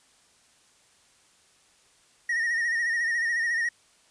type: tone with vibrato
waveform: triangle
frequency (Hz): 1864.7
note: A#6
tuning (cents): 0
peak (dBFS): -22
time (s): 2.29-3.69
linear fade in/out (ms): 5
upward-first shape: sine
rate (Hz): 14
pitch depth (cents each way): 57
effects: white hiss -61 dBFS RMS until 4.1 s + resampled to 22050 Hz